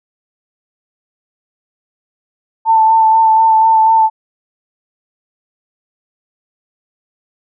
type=tone with vibrato; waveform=sine; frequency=888 Hz; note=A5; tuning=16 cents sharp; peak=-6 dBFS; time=2.65-4.1 s; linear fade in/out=50 ms; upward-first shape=sine; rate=4.1 Hz; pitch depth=19 cents each way; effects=none